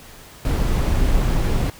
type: noise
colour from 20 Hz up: brown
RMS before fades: -18 dBFS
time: 0.45-1.7 s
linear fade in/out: 2 ms
effects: pink hiss -43 dBFS RMS until 1.79 s